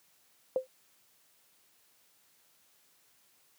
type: tone with exponential decay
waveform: sine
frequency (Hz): 518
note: C5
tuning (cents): -17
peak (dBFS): -22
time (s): 0.56-0.67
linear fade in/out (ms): 1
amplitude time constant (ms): 23
effects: white hiss -67 dBFS RMS until 3.58 s + high-pass 100 Hz 12 dB/octave